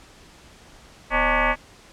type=tone with frequency modulation; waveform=sine; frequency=537 Hz; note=C5; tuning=45 cents sharp; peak=-17 dBFS; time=1.1-1.56 s; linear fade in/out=50 ms; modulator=287 Hz; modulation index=6.4; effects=pink hiss -49 dBFS RMS until 1.92 s + low-pass 8000 Hz 12 dB/octave